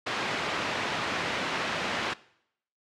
white band-pass noise, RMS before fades -31 dBFS, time 0.06-2.14 s, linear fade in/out 10 ms, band 120 to 2400 Hz, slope 12 dB/octave, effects noise-tail reverb RT60 0.7 s tail -20 dB re dry + low-pass 7000 Hz 12 dB/octave

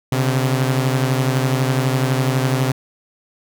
sawtooth beating tone pair, 129.2 / 141.2 Hz, C3 / C#3, -21 / +32 cents, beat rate 12 Hz, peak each -13 / -18 dBFS, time 0.12-2.72 s, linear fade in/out 5 ms, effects none

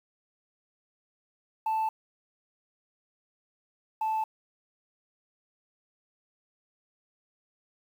sine tone pair in turn, 880 / 876.5 Hz, A5 / A5, 0 / -7 cents, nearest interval unison, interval 7 cents, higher first, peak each -23 / -24 dBFS, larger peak first, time 1.66-1.89 / 4.01-4.24 s, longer neither, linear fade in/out 5 ms, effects tanh soft clip ceiling -24 dBFS + 9-bit

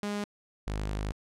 sawtooth tone pair in turn, 205.6 / 51.49 Hz, G#3 / G#1, -17 / -14 cents, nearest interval 2 octaves, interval 2397 cents, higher first, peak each -27 dBFS, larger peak neither, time 0.03-0.24 / 0.67-1.12 s, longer second, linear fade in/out 0 ms, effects low-pass 9000 Hz 12 dB/octave

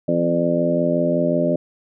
harmonic tone with a mistuned harmonic, 85.5 Hz, F2, 36 cents flat, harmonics 2 / 3 / 4 / 5 / 6 / 7, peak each -23 / -22 / -25 / -29 / -27 / -20 dBFS, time 0.08-1.56 s, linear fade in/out 5 ms, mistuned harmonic 2, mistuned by -25 cents, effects none

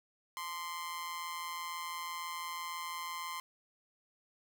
sawtooth tone with amplitude modulation, 1042 Hz, C6, 7 cents flat, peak -32 dBFS, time 0.37-3.4 s, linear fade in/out 0 ms, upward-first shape sine, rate 166 Hz, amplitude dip 65%, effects none

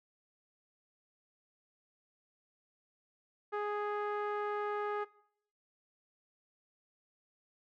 sawtooth tone with low-pass filter, 415.3 Hz, G#4, in tune, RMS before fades -36 dBFS, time 3.52-5.05 s, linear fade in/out 20 ms, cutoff 1400 Hz, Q 1.9, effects noise-tail reverb RT60 0.7 s tail -22 dB re dry + AAC 48 kbps

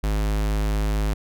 square tone, 52.2 Hz, G#1, 10 cents sharp, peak -21 dBFS, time 0.03-1.14 s, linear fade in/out 10 ms, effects none

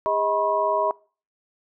sine tone cluster, 407.4 / 632 / 975 / 1075 Hz, G#4 / D#5 / B5 / C6, -33 / +27 / -23 / +47 cents, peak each -29 / -23 / -24 / -28 dBFS, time 0.06-0.91 s, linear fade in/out 0 ms, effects noise-tail reverb RT60 0.4 s tail -24 dB re dry

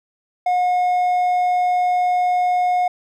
sine tone with hard clipping, 722 Hz, F#5, 43 cents flat, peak -16 dBFS, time 0.46-2.88 s, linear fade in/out 5 ms, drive 3 dB, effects none

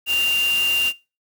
sine tone in noise, 2789 Hz, F7, 3 cents flat, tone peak -17 dBFS, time 0.06-0.93 s, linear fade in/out 50 ms, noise white, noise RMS -30 dBFS, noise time 0.06-0.93 s, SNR +10 dB, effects noise-tail reverb RT60 0.3 s tail -21 dB re dry

